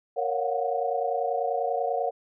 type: chord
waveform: sine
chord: Gb major seventh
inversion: first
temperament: equal with one note detuned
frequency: 466.2 / 554.4 / 709.8 / 740 Hz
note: Bb4 / Db5 / F5 / Gb5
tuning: 0 / 0 / +28 / 0 cents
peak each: -30 dBFS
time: 0.16-2.11 s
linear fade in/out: 20 ms
effects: none